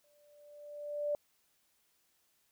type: tone with exponential growth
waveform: sine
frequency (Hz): 587.3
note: D5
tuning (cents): 0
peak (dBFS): -29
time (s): 0.04-1.15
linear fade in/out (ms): 1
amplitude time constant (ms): 240
effects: white hiss -74 dBFS RMS until 2.51 s